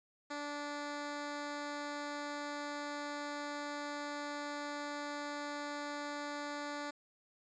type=tone; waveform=10% pulse; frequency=291.2 Hz; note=D4; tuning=15 cents flat; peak=-31 dBFS; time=0.3-6.91 s; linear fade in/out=10 ms; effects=resampled to 16000 Hz + 11-bit